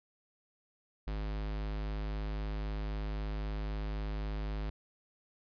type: tone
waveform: square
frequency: 51.91 Hz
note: G#1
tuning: in tune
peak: -35 dBFS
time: 1.07-4.7 s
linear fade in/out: 5 ms
effects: resampled to 11025 Hz